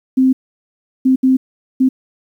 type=tone bursts at uneven times; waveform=sine; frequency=260.8 Hz; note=C4; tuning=5 cents flat; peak=-8 dBFS; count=4; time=0.17-0.33 / 1.05-1.16 / 1.23-1.37 / 1.8-1.89 s; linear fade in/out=10 ms; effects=8-bit